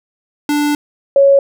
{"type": "tone pair in turn", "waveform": ["square", "sine"], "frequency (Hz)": [293.7, 554.4], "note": ["D4", "C#5"], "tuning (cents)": [0, 0], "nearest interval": "major seventh", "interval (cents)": 1100, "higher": "second", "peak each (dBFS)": [-13, -5], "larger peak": "second", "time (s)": [[0.49, 0.75], [1.16, 1.39]], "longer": "first", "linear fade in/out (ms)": 2, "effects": []}